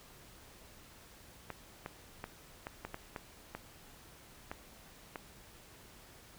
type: clicks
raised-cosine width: 0.5 ms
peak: -25 dBFS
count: 10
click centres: 1.503 / 1.861 / 2.241 / 2.669 / 2.85 / 2.944 / 3.162 / 3.55 / 4.515 / 5.158 s
effects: pink hiss -57 dBFS RMS until 6.38 s